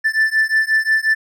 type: beating tone pair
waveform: triangle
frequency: 1760 / 1765.6 Hz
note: A6 / A6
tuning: 0 / +5 cents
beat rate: 5.6 Hz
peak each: -15 / -15 dBFS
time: 0.04-1.15 s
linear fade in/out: 20 ms
effects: none